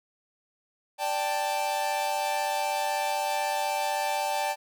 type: chord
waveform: 45% pulse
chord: D suspended fourth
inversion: none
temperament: equal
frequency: 587.3 / 784 / 880 Hz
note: D5 / G5 / A5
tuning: 0 / 0 / 0 cents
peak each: -33 / -30 / -30 dBFS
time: 0.98-4.56 s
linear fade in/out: 50 ms
effects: none